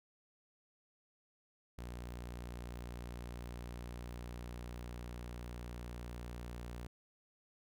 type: tone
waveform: sawtooth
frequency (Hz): 59.9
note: A#1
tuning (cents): +48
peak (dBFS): -40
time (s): 1.78-6.87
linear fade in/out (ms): 5
effects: none